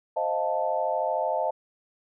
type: chord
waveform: sine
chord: F dominant seventh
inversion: second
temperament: equal with one note detuned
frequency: 523.3 / 622.3 / 695.6 / 880 Hz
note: C5 / Eb5 / F5 / A5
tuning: 0 / 0 / -7 / 0 cents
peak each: -31 / -28 / -30 / -29 dBFS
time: 0.16-1.51 s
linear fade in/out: 10 ms
effects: none